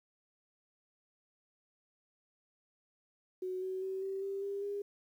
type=tone with pitch steps; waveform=sine; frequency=370 / 375.6 / 381.3 / 387.1 / 392.9 / 398.9 / 404.9 Hz; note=F#4 / F#4 / G4 / G4 / G4 / G4 / G#4; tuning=0 / +26 / -48 / -22 / +4 / +30 / -44 cents; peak=-35 dBFS; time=3.42-4.82 s; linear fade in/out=5 ms; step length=200 ms; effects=11-bit